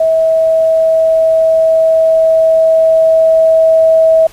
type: tone with level ramp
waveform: sine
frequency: 646 Hz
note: E5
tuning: 35 cents flat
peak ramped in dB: -7 to -4 dBFS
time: 0-4.27 s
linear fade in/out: 5 ms
effects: pink hiss -39 dBFS RMS until 4.32 s + resampled to 32000 Hz